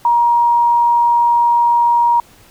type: tone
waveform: sine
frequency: 947 Hz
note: A#5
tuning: 27 cents sharp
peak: -9 dBFS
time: 0.05-2.2 s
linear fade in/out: 2 ms
effects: pink hiss -46 dBFS RMS until 2.5 s